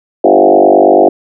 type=tone with frequency modulation; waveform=sine; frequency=527 Hz; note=C5; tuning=12 cents sharp; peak=-3 dBFS; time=0.24-1.09 s; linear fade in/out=5 ms; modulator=49.1 Hz; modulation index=4.5; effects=none